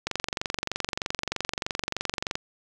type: click train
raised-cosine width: 0.2 ms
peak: -10 dBFS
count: 54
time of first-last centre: 0.07-2.354 s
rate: 23.2 Hz
effects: none